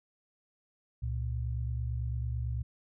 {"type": "tone pair together", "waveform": "sine", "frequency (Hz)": [68, 117], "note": ["C#2", "A#2"], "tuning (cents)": [-33, 7], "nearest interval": "major sixth", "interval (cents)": 940, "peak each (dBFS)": [-33, -34], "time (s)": [1.02, 2.63], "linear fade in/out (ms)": 10, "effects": []}